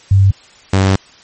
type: tone pair in turn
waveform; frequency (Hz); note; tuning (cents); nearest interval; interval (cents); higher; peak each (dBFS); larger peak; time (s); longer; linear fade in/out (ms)
sine / sawtooth; 97.4 / 96; G2 / G2; -11 / -36; unison; 25; first; -5; neither; 0.11-0.31 / 0.73-0.96; second; 5
effects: white hiss -43 dBFS RMS until 1.23 s + MP3 32 kbps